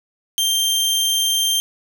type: tone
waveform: sawtooth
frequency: 3162 Hz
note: G7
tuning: 14 cents sharp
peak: -13 dBFS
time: 0.38-1.6 s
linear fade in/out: 0 ms
effects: none